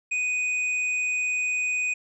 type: tone with tanh clipping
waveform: triangle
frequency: 2489 Hz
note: D#7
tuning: in tune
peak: -25 dBFS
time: 0.11-1.94 s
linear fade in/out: 10 ms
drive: 12 dB
effects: resampled to 22050 Hz